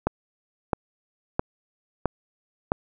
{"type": "click train", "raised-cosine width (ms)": 1, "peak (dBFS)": -7, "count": 5, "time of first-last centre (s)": [0.07, 2.719], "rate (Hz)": 1.51, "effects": []}